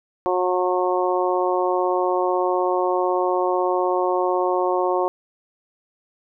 harmonic tone, 181.6 Hz, F#3, 32 cents flat, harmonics 2 / 3 / 4 / 5 / 6, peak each -22 / -24 / -25 / -26 / -27 dBFS, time 0.26-5.08 s, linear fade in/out 0 ms, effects none

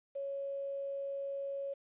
sine tone with quantisation, 554.4 Hz, C#5, in tune, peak -36 dBFS, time 0.15-1.74 s, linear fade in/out 10 ms, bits 10, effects resampled to 8000 Hz

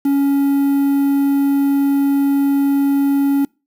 triangle tone with quantisation, 279.3 Hz, C#4, 13 cents sharp, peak -10 dBFS, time 0.05-3.45 s, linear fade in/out 5 ms, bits 6, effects noise-tail reverb RT60 0.3 s tail -26 dB re dry

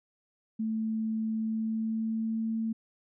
sine tone with pitch glide, 220.7 to 223.8 Hz, A3 to A3, +5 to +30 cents, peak -28 dBFS, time 0.59-2.73 s, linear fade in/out 10 ms, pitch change +25 cents, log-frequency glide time 1.36-2.52 s, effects none

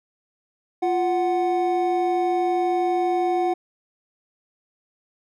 triangle tone pair together, 349.2 / 740 Hz, F4 / F#5, 0 / 0 cents, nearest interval octave + minor second, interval 1300 cents, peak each -20 dBFS, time 0.82-3.54 s, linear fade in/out 10 ms, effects none

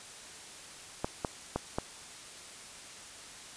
clicks, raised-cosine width 1 ms, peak -16 dBFS, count 4, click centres 1.045 / 1.248 / 1.56 / 1.785 s, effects white hiss -48 dBFS RMS until 3.56 s + resampled to 22050 Hz

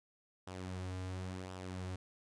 sawtooth tone with flanger, 92.5 Hz, F#2, in tune, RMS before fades -43 dBFS, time 0.47-1.96 s, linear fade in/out 5 ms, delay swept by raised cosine 0.45 to 5.55 ms, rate 0.94 Hz, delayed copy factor -0.5, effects resampled to 22050 Hz

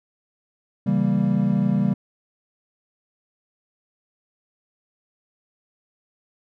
triangle chord, C# diminished seventh, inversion none, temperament equal, 138.59 / 164.81 / 196 / 233.1 Hz, C#3 / E3 / G3 / Bb3, 0 / 0 / 0 / 0 cents, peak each -23 / -24 / -18 / -23 dBFS, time 0.86-1.94 s, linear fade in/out 10 ms, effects none

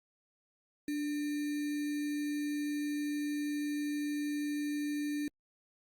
sine tone with sample-and-hold, 293.7 Hz, D4, in tune, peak -32 dBFS, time 0.88-5.28 s, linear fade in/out 2 ms, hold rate 2100 Hz, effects Opus 48 kbps

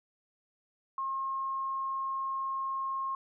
sine tone, 1074 Hz, C6, 45 cents sharp, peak -31 dBFS, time 0.98-3.15 s, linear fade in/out 2 ms, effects none

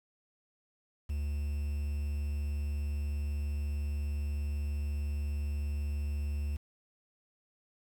triangle tone with quantisation, 72.8 Hz, D2, 15 cents flat, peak -29 dBFS, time 1.09-6.57 s, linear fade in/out 10 ms, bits 9, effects none

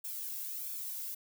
violet noise with flanger, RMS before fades -40 dBFS, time 0.04-1.15 s, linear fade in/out 10 ms, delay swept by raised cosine 1 to 1.68 ms, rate 1.5 Hz, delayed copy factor -0.65, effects none

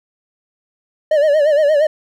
triangle tone with vibrato, 597 Hz, D5, 28 cents sharp, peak -8 dBFS, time 1.11-1.87 s, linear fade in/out 5 ms, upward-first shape sine, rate 8.6 Hz, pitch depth 96 cents each way, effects none

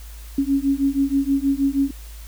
sine beating tone pair, 272.9 / 279.2 Hz, C#4 / C#4, -27 / +13 cents, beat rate 6.3 Hz, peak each -20 dBFS, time 0.38-1.91 s, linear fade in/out 5 ms, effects added 54 Hz sine -35 dBFS peak until 2.27 s + white hiss -46 dBFS RMS until 2.27 s

